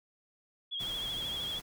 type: tone with vibrato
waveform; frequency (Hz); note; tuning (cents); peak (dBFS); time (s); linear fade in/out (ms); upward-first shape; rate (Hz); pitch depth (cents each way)
sine; 3322; G#7; 0; -34; 0.71-1.6; 20; sine; 13; 52
type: noise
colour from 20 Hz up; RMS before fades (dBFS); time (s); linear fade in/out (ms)
pink; -45; 0.79-1.62; 20
effects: none